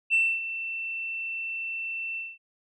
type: tone with ADSR envelope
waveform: sine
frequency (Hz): 2683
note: E7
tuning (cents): +30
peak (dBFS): -17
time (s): 0.1-2.38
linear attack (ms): 38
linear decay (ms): 260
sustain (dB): -13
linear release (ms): 210
effects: tanh soft clip ceiling -15 dBFS